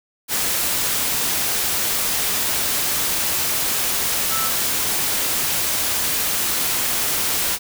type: tone in noise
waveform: sine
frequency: 1315 Hz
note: E6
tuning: 5 cents flat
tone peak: -25 dBFS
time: 4.29-4.51 s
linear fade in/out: 50 ms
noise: white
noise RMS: -21 dBFS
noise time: 0.28-7.59 s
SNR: -7 dB
effects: none